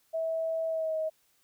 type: tone with pitch glide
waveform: sine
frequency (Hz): 650 to 632.2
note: E5 to D#5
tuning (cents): -24 to +27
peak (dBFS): -28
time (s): 0.13-1.1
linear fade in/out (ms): 20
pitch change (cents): -49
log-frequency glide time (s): 0.67-0.97
effects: white hiss -69 dBFS RMS until 1.43 s